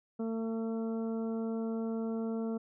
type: harmonic tone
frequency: 225.3 Hz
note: A3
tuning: 41 cents sharp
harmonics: 1 / 2 / 3 / 4 / 5 / 6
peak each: -33 / -38 / -46 / -54 / -56 / -54 dBFS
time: 0.19-2.58 s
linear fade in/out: 10 ms
effects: none